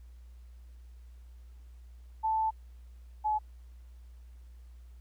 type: tone pair in turn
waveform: sine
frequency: 880 / 854.9 Hz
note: A5 / G#5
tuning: 0 / +50 cents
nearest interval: minor second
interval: 50 cents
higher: first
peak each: -26 dBFS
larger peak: neither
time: 2.23-2.51 / 3.24-3.39 s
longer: first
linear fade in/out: 20 ms
effects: added 60 Hz sine -48 dBFS peak until 5 s + pink hiss -71 dBFS RMS until 5 s